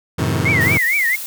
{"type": "chord", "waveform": "sawtooth", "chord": "F# diminished seventh", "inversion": "none", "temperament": "just", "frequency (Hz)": [92.5, 111, 133.2, 159.84], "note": ["F#2", "A2", "C3", "Eb3"], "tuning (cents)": [0, 16, 31, 47], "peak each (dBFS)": -18, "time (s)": [0.18, 0.78], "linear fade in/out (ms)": 10}
{"type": "tone with vibrato", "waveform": "sine", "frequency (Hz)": 2068, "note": "C7", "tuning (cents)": -21, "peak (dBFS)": -14, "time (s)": [0.45, 1.16], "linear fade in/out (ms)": 10, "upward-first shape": "triangle", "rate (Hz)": 4.4, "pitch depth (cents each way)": 230}
{"type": "noise", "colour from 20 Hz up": "blue", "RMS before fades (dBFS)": -28, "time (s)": [0.61, 1.26], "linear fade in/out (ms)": 0}
{"effects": []}